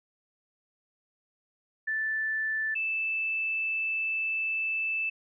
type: tone pair in turn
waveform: sine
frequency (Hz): 1759 / 2636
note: A6 / E7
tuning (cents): -1 / -1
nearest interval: perfect fifth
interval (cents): 700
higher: second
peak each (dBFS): -27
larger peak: neither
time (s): 1.87-2.75 / 2.75-5.1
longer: second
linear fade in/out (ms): 10
effects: none